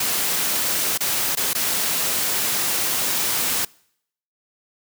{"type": "noise with dropouts", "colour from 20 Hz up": "white", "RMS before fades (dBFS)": -22, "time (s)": [0, 3.65], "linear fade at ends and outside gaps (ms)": 5, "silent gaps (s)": [[0.977, 1.005], [1.353, 1.37], [1.533, 1.549]], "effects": ["noise-tail reverb RT60 0.7 s tail -25 dB re dry", "high-pass 100 Hz 12 dB/octave"]}